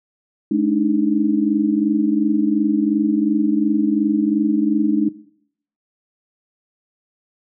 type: tone cluster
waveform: sine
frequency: 212 / 288.4 / 311.2 Hz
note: G#3 / D4 / D#4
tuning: +36 / -31 / 0 cents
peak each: -19 dBFS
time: 0.51-5.09 s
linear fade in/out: 5 ms
effects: noise-tail reverb RT60 0.7 s tail -19 dB re dry